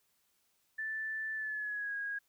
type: tone with pitch glide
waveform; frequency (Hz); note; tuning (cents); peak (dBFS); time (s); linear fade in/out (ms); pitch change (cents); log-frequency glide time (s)
sine; 1760 to 1642.1; A6 to G#6; 0 to -20; -35; 0.78-2.19; 10; -120; 1.34-1.95
effects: white hiss -75 dBFS RMS until 2.28 s